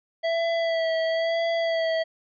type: tone with vibrato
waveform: square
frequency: 659.3 Hz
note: E5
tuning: in tune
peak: -23 dBFS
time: 0.23-2.04 s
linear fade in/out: 20 ms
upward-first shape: sine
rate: 1 Hz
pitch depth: 25 cents each way
effects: resampled to 11025 Hz